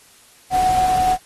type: tone in noise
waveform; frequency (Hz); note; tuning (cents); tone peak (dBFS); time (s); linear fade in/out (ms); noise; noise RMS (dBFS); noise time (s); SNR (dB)
sine; 742; F#5; +5; -14; 0.5-1.18; 50; pink; -29; 0.5-1.18; +12
effects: white hiss -50 dBFS RMS until 1.25 s + AAC 32 kbps